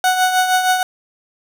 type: tone with tremolo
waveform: 30% pulse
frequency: 740 Hz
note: F#5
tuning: in tune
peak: -8 dBFS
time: 0.04-0.83 s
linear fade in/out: 2 ms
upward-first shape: triangle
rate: 6.4 Hz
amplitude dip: 60%
effects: none